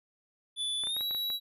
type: tone with pitch glide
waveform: square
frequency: 3474 to 3899 Hz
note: A7 to B7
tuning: -23 to -23 cents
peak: -31 dBFS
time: 0.56-1.4 s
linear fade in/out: 50 ms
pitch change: +200 cents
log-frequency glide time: 0.82-1.03 s
type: clicks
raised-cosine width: 0.5 ms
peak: -30 dBFS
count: 7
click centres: 0.837 / 0.871 / 0.966 / 1.009 / 1.11 / 1.148 / 1.302 s
effects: resampled to 32000 Hz